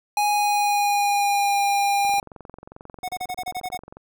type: tone with pitch glide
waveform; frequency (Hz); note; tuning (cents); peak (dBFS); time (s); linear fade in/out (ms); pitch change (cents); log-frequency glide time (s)
square; 829 to 803.5; G#5 to G5; -3 to +43; -19; 0.17-2.2; 2; -54; 0.29-1.6
type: click train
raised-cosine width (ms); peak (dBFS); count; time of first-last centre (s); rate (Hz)
1; -26; 44; 2.05-3.97; 22.4
type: tone bursts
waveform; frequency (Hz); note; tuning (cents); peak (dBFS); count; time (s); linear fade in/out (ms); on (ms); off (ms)
square; 733; F#5; -16; -27; 9; 3.03-3.775; 10; 57; 29
effects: none